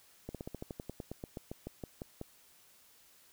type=slowing click train; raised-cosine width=2 ms; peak=-27 dBFS; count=18; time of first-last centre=0.29-2.214 s; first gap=57 ms; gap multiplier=1.08; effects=white hiss -63 dBFS RMS until 3.32 s